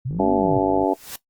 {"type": "linear two-way sweep", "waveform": "sine", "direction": "up then down", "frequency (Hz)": [116.54, 250, 116.54], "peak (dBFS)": -23, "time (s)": [0.05, 0.59], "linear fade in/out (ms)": 10, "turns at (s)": 0.32}
{"type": "click train", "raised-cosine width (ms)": 3, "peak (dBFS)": -22, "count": 39, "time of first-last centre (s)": [0.11, 0.834], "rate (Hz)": 52.5}
{"type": "harmonic tone", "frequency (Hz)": 95.6, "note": "G2", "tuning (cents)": -43, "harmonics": [3, 4, 5, 6, 7, 8, 9], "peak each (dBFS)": [-21, -23, -26, -27, -24, -29, -25], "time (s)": [0.19, 0.94], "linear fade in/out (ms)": 10}
{"type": "noise with exponential growth", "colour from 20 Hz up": "white", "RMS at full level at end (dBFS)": -30, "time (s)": [0.8, 1.16], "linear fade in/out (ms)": 5, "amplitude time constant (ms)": 77}
{"effects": ["noise-tail reverb RT60 0.1 s tail -17 dB re dry", "Opus 48 kbps"]}